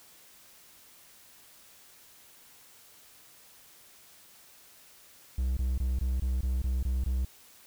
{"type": "tone bursts", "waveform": "triangle", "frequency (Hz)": 63.6, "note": "C2", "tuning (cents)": -48, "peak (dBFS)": -24, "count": 9, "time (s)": [5.38, 7.25], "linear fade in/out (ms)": 5, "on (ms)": 190, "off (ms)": 20, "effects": ["white hiss -56 dBFS RMS until 7.66 s"]}